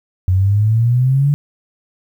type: exponential sweep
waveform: sine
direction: up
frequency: 90.5 to 146.83 Hz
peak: -10 dBFS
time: 0.28-1.34 s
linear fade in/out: 0 ms
effects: 8-bit